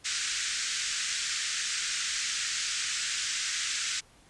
white band-pass noise, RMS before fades -32 dBFS, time 0.04-4.01 s, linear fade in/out 20 ms, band 1400 to 7900 Hz, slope 48 dB/octave, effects pink hiss -59 dBFS RMS until 4.29 s + resampled to 24000 Hz

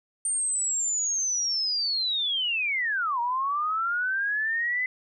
sine linear two-way sweep, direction down then up, 8870 to 932 to 2033 Hz, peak -24 dBFS, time 0.25-4.86 s, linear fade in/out 2 ms, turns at 3.2 s, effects none

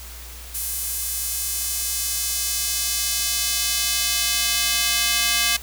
square tone with high-pass filter sweep, 233.1 Hz, A#3, in tune, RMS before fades -23 dBFS, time 0.54-5.57 s, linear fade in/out 10 ms, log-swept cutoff 9900 to 2600 Hz, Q 0.82, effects added 60 Hz sine -38 dBFS peak until 5.62 s + white hiss -40 dBFS RMS until 5.62 s

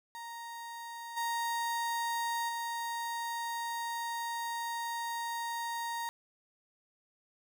35% pulse tone with level steps, 932.3 Hz, A#5, in tune, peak -40 / -30 / -33 dBFS, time 0.15-6.09 s, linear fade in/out 0 ms, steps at 1.16 / 2.48 s, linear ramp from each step 20 ms, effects none

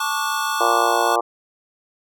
square chord, D major seventh, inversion second, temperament equal with one note detuned, 880 / 1108.7 / 1174.7 / 1451.2 Hz, A5 / C#6 / D6 / F#6, 0 / 0 / 0 / -34 cents, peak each -27 dBFS, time 0-1.16 s, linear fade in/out 5 ms
harmonic tone, 117.3 Hz, A#2, 11 cents sharp, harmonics 3 / 4 / 5 / 6 / 7 / 8 / 9 / 10, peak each -27 / -25 / -26 / -23 / -24 / -27 / -25 / -24 dBFS, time 0.6-1.21 s, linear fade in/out 10 ms
effects none

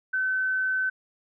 sine tone, 1524 Hz, G6, 49 cents flat, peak -23 dBFS, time 0.13-0.9 s, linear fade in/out 10 ms, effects none

